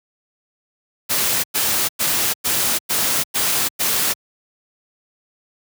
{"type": "noise bursts", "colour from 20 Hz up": "white", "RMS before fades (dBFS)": -19, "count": 7, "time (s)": [1.09, 4.14], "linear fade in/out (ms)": 20, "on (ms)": 350, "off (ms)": 100, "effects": ["high-pass 80 Hz 12 dB/octave"]}